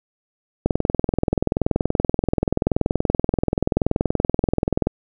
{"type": "click train", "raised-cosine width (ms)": 2, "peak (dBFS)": -4, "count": 89, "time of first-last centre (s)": [0.66, 4.871], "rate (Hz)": 20.9, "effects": []}